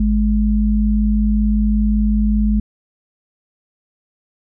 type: tone pair together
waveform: sine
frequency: 52.65 / 210.6 Hz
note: G#1 / G#3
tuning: +24 / +24 cents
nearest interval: 2 octaves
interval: 2400 cents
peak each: -15 dBFS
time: 0-2.6 s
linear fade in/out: 5 ms
effects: none